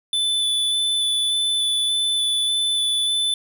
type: tone with vibrato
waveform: square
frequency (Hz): 3494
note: A7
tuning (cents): -13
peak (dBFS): -19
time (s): 0.13-3.34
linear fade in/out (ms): 2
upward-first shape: square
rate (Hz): 1.7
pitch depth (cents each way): 9
effects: none